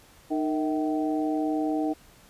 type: harmonic tone with a mistuned harmonic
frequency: 153.6 Hz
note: D#3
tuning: 22 cents flat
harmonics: 2 / 3 / 4 / 5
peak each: -25 / -35 / -34 / -33 dBFS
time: 0.3-1.94 s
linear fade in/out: 20 ms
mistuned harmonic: 4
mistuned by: +84 cents
effects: pink hiss -55 dBFS RMS until 2.29 s + resampled to 32000 Hz